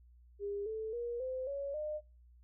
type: tone with pitch steps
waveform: sine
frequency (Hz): 404.7 / 438.8 / 475.7 / 515.8 / 559.3 / 606.4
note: G#4 / A4 / A#4 / C5 / C#5 / D#5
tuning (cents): -45 / -5 / +35 / -25 / +15 / -45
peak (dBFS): -36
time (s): 0.39-2.01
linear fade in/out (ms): 50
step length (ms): 270
effects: noise-tail reverb RT60 0.3 s tail -21 dB re dry + added 60 Hz sine -58 dBFS peak until 2.43 s